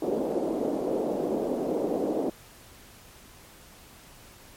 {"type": "band-pass noise", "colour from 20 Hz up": "pink", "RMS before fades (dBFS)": -28, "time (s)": [0.02, 2.3], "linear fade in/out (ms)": 5, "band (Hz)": [260, 600], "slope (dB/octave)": 24, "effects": ["pink hiss -51 dBFS RMS until 4.56 s", "MP3 64 kbps"]}